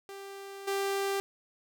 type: tone with level steps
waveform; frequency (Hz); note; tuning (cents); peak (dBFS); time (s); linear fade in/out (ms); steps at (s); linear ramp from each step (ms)
sawtooth; 394.1; G4; +9; -38 / -25; 0.09-1.2; 0; 0.67; 10
effects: none